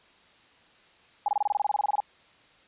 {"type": "tone bursts", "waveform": "sine", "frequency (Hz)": 825, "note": "G#5", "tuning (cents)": -12, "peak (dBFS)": -21, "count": 16, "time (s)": [1.26, 2.003], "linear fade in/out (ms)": 2, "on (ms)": 23, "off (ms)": 25, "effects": ["white hiss -58 dBFS RMS until 2.67 s", "resampled to 8000 Hz"]}